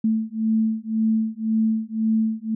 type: beating tone pair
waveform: sine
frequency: 220 / 221.9 Hz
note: A3 / A3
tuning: 0 / +15 cents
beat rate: 1.9 Hz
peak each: -22 dBFS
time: 0.04-2.55 s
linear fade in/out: 5 ms
effects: none